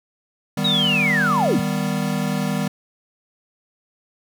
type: chord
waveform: square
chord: Eb augmented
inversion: none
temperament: equal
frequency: 155.56 / 196 / 246.9 Hz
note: Eb3 / G3 / B3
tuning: 0 / 0 / 0 cents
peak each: -26 / -24 / -27 dBFS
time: 0.57-2.68 s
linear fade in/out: 5 ms
type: linear sweep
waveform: sine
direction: down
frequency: 3876 to 98 Hz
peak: -17 dBFS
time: 0.64-1.6 s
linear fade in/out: 10 ms
effects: none